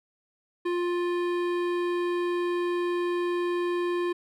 sine tone with hard clipping, 351 Hz, F4, 9 cents sharp, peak -27 dBFS, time 0.65-4.13 s, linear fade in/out 10 ms, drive 15 dB, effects none

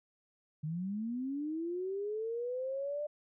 sine linear sweep, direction up, 147.8 to 600 Hz, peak -34 dBFS, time 0.63-3.07 s, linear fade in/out 10 ms, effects none

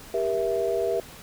sine chord, E diminished, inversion first, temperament just, 395.6 / 474.7 / 659.3 Hz, G4 / Bb4 / E5, +16 / +31 / 0 cents, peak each -27 dBFS, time 0.14-1 s, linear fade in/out 2 ms, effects pink hiss -45 dBFS RMS until 1.22 s

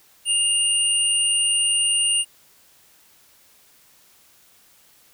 sine tone pair together, 2825 / 9105 Hz, F7 / C#9, +19 / +45 cents, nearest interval octave + minor sixth, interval 2026 cents, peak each -20 dBFS, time 0.25-2.25 s, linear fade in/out 50 ms, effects white hiss -55 dBFS RMS until 5.13 s

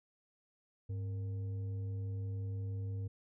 sine tone with frequency modulation, 100 Hz, G2, 35 cents sharp, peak -36 dBFS, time 0.89-3.08 s, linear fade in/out 10 ms, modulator 363 Hz, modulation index 0.25, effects none

